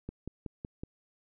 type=click train; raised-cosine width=3 ms; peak=-25 dBFS; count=5; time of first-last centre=0.09-0.835 s; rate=5.37 Hz; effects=none